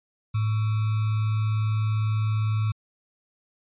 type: tone with sample-and-hold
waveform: sine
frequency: 107.8 Hz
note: A2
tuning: 35 cents flat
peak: -21 dBFS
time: 0.34-2.72 s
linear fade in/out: 10 ms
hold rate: 1225 Hz
effects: resampled to 8000 Hz